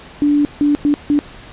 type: tone bursts at uneven times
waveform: sine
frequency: 291.6 Hz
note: D4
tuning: 12 cents flat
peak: -10 dBFS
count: 4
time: 0.22-0.45 / 0.61-0.75 / 0.85-0.94 / 1.1-1.19 s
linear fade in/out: 0 ms
effects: pink hiss -38 dBFS RMS until 1.52 s + resampled to 8000 Hz